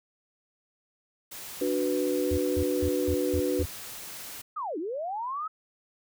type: noise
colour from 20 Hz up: white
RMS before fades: -41 dBFS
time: 1.31-4.42 s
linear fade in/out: 10 ms
type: chord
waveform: sine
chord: B minor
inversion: first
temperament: equal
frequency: 293.7 / 370 / 493.9 Hz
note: D4 / F#4 / B4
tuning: 0 / 0 / 0 cents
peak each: -29 dBFS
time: 1.61-3.63 s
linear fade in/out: 5 ms
type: tone bursts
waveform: triangle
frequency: 83.1 Hz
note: E2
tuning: 15 cents sharp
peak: -25 dBFS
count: 6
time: 2.31-3.656 s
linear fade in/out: 5 ms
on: 66 ms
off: 190 ms
type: linear two-way sweep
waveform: sine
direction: down then up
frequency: 1304 to 290.3 to 1304 Hz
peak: -30 dBFS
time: 4.56-5.48 s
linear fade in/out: 10 ms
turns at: 4.78 s
effects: none